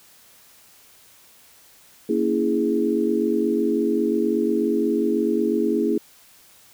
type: chord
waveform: sine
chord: A# half-diminished seventh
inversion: none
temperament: equal with one note detuned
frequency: 233.1 / 280.9 / 329.6 / 415.3 Hz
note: A#3 / C#4 / E4 / G#4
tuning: 0 / +23 / 0 / 0 cents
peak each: -24 / -26 / -23 / -23 dBFS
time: 2.09-5.98 s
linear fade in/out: 5 ms
effects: white hiss -52 dBFS RMS until 6.73 s